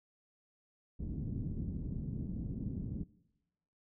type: low-pass noise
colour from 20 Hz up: white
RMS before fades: -39 dBFS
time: 0.99-3.04 s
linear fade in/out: 10 ms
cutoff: 230 Hz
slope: 24 dB/octave
effects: noise-tail reverb RT60 1.0 s tail -22 dB re dry